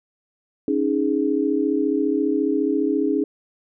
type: chord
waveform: sine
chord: C# suspended second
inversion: none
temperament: just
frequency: 277.2 / 311.8 / 415.8 Hz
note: C#4 / D#4 / G#4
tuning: 0 / +4 / +2 cents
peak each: -22 / -22 / -23 dBFS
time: 0.68-3.24 s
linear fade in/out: 2 ms
effects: none